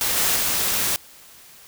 white noise with level steps, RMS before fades -22 / -20 / -22 dBFS, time 0.01-0.96 s, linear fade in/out 0 ms, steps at 0.17 / 0.36 s, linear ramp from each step 2 ms, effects white hiss -47 dBFS RMS until 1.67 s

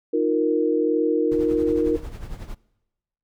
sine chord, Eb suspended second, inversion none, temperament equal with one note detuned, 311.1 / 352.9 / 466.2 Hz, Eb4 / F4 / Bb4, 0 / +18 / 0 cents, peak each -23 / -24 / -21 dBFS, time 0.13-1.97 s, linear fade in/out 10 ms
brown noise with tremolo, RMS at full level -32 dBFS, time 1.31-2.55 s, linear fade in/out 10 ms, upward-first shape sine, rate 11 Hz, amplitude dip 65%
effects noise-tail reverb RT60 1.0 s tail -22 dB re dry

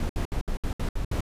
brown noise bursts, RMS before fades -27 dBFS, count 8, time 0-1.207 s, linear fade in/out 2 ms, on 94 ms, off 65 ms, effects resampled to 32000 Hz

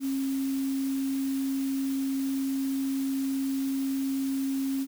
sine tone in noise, 270 Hz, C#4, 45 cents flat, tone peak -26 dBFS, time 0-4.87 s, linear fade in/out 50 ms, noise white, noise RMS -44 dBFS, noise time 0-4.87 s, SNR +15 dB, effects none

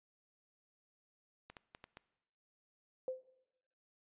clicks, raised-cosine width 0.3 ms, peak -34 dBFS, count 5, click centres 1.5 / 1.568 / 1.749 / 1.841 / 1.971 s
sine tone with exponential decay, 516 Hz, C5, 24 cents flat, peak -33 dBFS, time 3.08-3.3 s, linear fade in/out 1 ms, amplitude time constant 46 ms
effects noise-tail reverb RT60 1.0 s tail -20 dB re dry + resampled to 8000 Hz

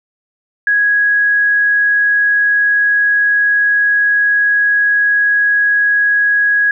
sine tone, 1661.2 Hz, G#6, in tune, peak -9 dBFS, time 0.67-6.71 s, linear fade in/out 2 ms, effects none

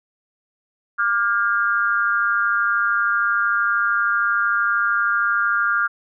sine tone with amplitude modulation, 1401 Hz, F6, 5 cents sharp, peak -12 dBFS, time 0.98-5.88 s, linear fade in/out 20 ms, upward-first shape sine, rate 213 Hz, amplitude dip 100%, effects none

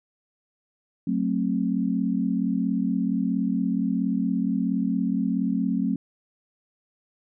sine chord, F# diminished, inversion none, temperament just, 185 / 222 / 266.4 Hz, F#3 / A3 / C4, 0 / +16 / +31 cents, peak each -26 dBFS, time 1.07-5.96 s, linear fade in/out 5 ms, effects none

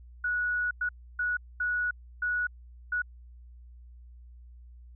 sine tone bursts at uneven times, 1465 Hz, F#6, 18 cents flat, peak -26 dBFS, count 6, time 0.24-0.71 / 0.81-0.89 / 1.19-1.37 / 1.6-1.91 / 2.22-2.47 / 2.92-3.02 s, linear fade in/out 5 ms, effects added 60 Hz sine -47 dBFS peak until 4.95 s

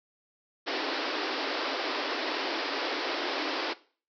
pink band-pass noise, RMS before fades -32 dBFS, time 0.66-3.74 s, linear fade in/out 20 ms, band 270 to 5300 Hz, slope 96 dB/octave, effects noise-tail reverb RT60 0.4 s tail -18 dB re dry

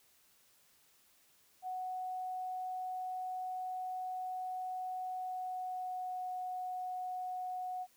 sine tone with pitch glide, 740 to 734.9 Hz, F#5 to F#5, 0 to -12 cents, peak -37 dBFS, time 1.62-7.87 s, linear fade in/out 50 ms, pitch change -12 cents, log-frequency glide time 5.11-6.28 s, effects white hiss -68 dBFS RMS until 7.96 s

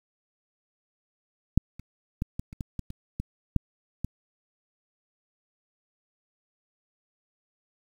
clicks, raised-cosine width 5 ms, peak -6 / -30 / -15 / -19 / -30 / -20 / -20 / -25 / -18 / -9 / -17 dBFS, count 11, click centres 1.576 / 1.796 / 2.221 / 2.395 / 2.529 / 2.608 / 2.793 / 2.904 / 3.2 / 3.563 / 4.046 s, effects 8-bit

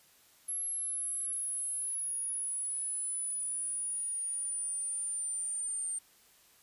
sine exponential sweep, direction down, 11175 to 8870 Hz, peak -33 dBFS, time 0.48-5.99 s, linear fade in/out 10 ms, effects white hiss -63 dBFS RMS until 6.62 s + resampled to 32000 Hz

